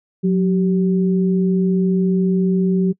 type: tone pair together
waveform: sine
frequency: 182.86 / 385.9 Hz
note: F#3 / G4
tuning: -20 / -27 cents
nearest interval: octave + minor second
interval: 1293 cents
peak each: -14 / -21 dBFS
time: 0.23-2.93 s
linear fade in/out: 20 ms
effects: noise-tail reverb RT60 0.1 s tail -25 dB re dry